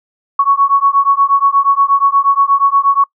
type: beating tone pair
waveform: sine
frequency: 1108.7 / 1117.1 Hz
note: C#6 / C#6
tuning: 0 / +13 cents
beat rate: 8.4 Hz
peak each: -11 dBFS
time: 0.39-3.04 s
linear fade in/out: 5 ms
effects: noise-tail reverb RT60 0.1 s tail -25 dB re dry